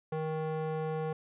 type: tone with band-pass filter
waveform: square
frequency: 157.2 Hz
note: D#3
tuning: 18 cents sharp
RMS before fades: -34 dBFS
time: 0.12-1.13 s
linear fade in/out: 5 ms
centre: 530 Hz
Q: 1.1
effects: resampled to 8000 Hz